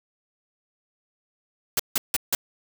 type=noise bursts; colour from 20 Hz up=white; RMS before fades=-22 dBFS; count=4; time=1.77-2.35 s; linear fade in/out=2 ms; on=25 ms; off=160 ms; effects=none